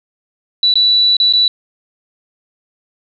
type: tone with dropouts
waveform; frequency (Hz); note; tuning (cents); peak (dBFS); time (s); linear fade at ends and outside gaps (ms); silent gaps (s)
sine; 3951; B7; 0; -8; 0.63-1.48; 2; 0.74-0.755 / 1.168-1.2 / 1.326-1.335
effects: none